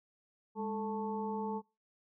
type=harmonic tone with a mistuned harmonic; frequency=219.9 Hz; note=A3; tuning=1 cent flat; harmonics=1 / 2 / 4 / 5; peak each=-38 / -39 / -39 / -50 dBFS; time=0.55-1.62 s; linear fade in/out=50 ms; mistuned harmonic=1; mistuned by=-110 cents; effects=noise-tail reverb RT60 0.3 s tail -25 dB re dry